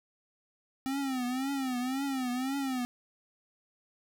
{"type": "tone with vibrato", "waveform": "square", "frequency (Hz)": 261.6, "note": "C4", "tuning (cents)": 0, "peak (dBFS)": -31, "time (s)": [0.86, 2.85], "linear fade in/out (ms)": 0, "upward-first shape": "triangle", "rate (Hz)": 1.9, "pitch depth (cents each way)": 130, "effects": []}